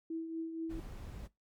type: tone with tremolo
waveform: sine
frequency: 326.2 Hz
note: E4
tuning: 18 cents flat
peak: -34 dBFS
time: 0.1-0.8 s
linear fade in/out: 5 ms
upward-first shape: triangle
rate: 4.2 Hz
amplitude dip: 55%
type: noise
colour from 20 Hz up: brown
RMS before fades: -45 dBFS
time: 0.69-1.28 s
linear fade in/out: 20 ms
effects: noise-tail reverb RT60 0.2 s tail -20 dB re dry + MP3 96 kbps